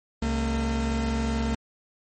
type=tone pair together; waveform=40% pulse; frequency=67.5 / 227 Hz; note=C#2 / A#3; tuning=-45 / -46 cents; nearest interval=octave + major sixth; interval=2099 cents; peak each=-26 dBFS; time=0.22-1.55 s; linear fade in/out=5 ms; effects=MP3 32 kbps